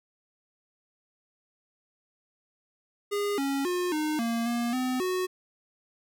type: tone with pitch steps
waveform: square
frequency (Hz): 408.5 / 275.8 / 358.1 / 306.4 / 231.5 / 236.9 / 254.9 / 368.1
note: G#4 / C#4 / F4 / D#4 / A#3 / A#3 / C4 / F#4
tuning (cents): -29 / -9 / +43 / -27 / -12 / +28 / -45 / -9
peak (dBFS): -27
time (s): 3.11-5.27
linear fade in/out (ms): 20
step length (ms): 270
effects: none